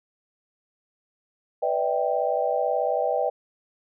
sine chord, E minor seventh, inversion second, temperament equal with one note detuned, 493.9 / 587.3 / 645.7 / 784 Hz, B4 / D5 / E5 / G5, 0 / 0 / -36 / 0 cents, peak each -27 dBFS, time 1.62-3.3 s, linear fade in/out 10 ms, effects none

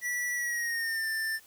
square tone with pitch glide, 1952 to 1779.7 Hz, B6 to A6, -21 to +19 cents, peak -30 dBFS, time 0.01-1.4 s, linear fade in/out 50 ms, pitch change -160 cents, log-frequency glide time 0.34-1.08 s, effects white hiss -57 dBFS RMS until 1.46 s

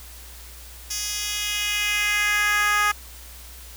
10% pulse tone with high-pass filter sweep, 415.3 Hz, G#4, in tune, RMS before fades -23 dBFS, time 0.9-2.92 s, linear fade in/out 10 ms, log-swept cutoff 4900 to 1200 Hz, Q 2, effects added 60 Hz sine -42 dBFS peak until 3.76 s + white hiss -44 dBFS RMS until 3.76 s

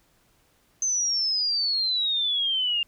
sine exponential sweep, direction down, 6272 to 2782 Hz, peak -22 dBFS, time 0.82-2.83 s, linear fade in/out 2 ms, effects pink hiss -64 dBFS RMS until 2.87 s

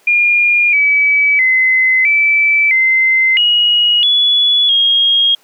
sine tone with pitch steps, 2417 / 2289 / 2046 / 2316 / 2070 / 2896 / 3411 / 3259 Hz, D7 / D7 / C7 / D7 / C7 / F#7 / G#7 / G#7, +49 / -45 / -39 / -25 / -19 / -38 / +46 / -33 cents, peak -8 dBFS, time 0.07-5.35 s, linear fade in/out 5 ms, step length 660 ms, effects pink hiss -50 dBFS RMS until 5.43 s + high-pass 400 Hz 12 dB/octave

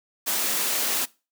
white high-pass noise, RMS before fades -25 dBFS, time 0.26-1.06 s, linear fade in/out 20 ms, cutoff 180 Hz, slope 96 dB/octave, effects noise-tail reverb RT60 0.3 s tail -22 dB re dry

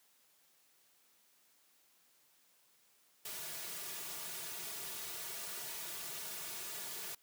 white noise with comb filter, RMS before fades -44 dBFS, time 3.25-7.15 s, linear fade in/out 5 ms, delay 3.8 ms, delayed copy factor -0.9, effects white hiss -70 dBFS RMS until 7.22 s + high-pass 150 Hz 12 dB/octave

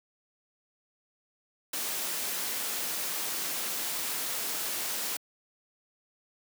white noise, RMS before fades -33 dBFS, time 1.73-5.17 s, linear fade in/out 5 ms, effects high-pass 200 Hz 12 dB/octave

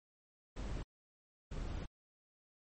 brown noise bursts at uneven times, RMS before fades -41 dBFS, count 2, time 0.56-0.83 / 1.51-1.86 s, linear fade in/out 10 ms, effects MP3 32 kbps

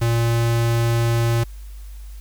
square tone, 116.54 Hz, A#2, in tune, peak -17 dBFS, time 0.01-1.44 s, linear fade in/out 10 ms, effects added 50 Hz sine -33 dBFS peak until 2.2 s + white hiss -52 dBFS RMS until 2.2 s

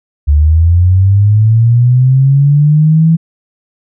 sine linear sweep, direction up, 71.1 to 165.2 Hz, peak -4 dBFS, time 0.27-3.17 s, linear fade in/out 20 ms, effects none

